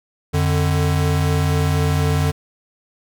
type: tone pair together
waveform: square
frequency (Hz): 88.3 / 148.5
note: F2 / D3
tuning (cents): +20 / +20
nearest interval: major sixth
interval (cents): 900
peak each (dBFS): -19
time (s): 0.33-2.32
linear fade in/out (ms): 20
effects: none